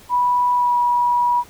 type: tone with pitch glide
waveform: sine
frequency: 982 to 969 Hz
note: B5 to B5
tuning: -10 to -33 cents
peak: -14 dBFS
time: 0.09-1.44 s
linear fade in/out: 50 ms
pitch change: -23 cents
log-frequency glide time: 0.53-0.76 s
effects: pink hiss -46 dBFS RMS until 1.49 s